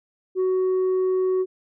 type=tone; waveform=sine; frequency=372.7 Hz; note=F#4; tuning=13 cents sharp; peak=-16 dBFS; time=0.35-1.46 s; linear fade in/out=50 ms; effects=tanh soft clip ceiling -18 dBFS